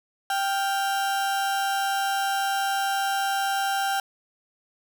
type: tone pair together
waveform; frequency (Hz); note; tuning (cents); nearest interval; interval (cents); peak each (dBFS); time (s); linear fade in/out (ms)
35% pulse; 785 / 1398.7; G5 / F6; +2 / +2; minor seventh; 1000; -22 / -30; 0.3-4; 2
effects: none